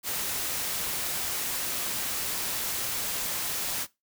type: noise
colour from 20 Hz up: white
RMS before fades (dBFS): -31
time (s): 0.03-3.87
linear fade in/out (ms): 50
effects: noise-tail reverb RT60 0.2 s tail -19 dB re dry